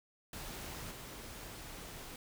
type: noise with level steps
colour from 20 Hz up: pink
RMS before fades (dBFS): -45 / -48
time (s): 0.33-2.16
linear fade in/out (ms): 2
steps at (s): 0.91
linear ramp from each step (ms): 2
effects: none